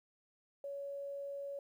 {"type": "tone", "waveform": "sine", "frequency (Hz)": 561, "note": "C#5", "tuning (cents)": 21, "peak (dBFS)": -40, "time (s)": [0.64, 1.59], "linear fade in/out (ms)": 2, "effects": ["12-bit"]}